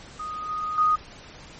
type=tone with level steps; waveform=sine; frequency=1243 Hz; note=D#6; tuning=2 cents flat; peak=-30 / -26 / -17 dBFS; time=0.19-0.96 s; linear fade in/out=10 ms; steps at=0.49 / 0.78 s; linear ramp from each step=2 ms; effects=pink hiss -45 dBFS RMS until 1.59 s + MP3 32 kbps